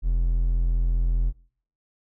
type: tone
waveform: triangle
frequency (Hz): 42.47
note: F1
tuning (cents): -48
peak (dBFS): -17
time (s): 0.02-1.33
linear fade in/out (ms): 50
effects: noise-tail reverb RT60 0.6 s tail -25 dB re dry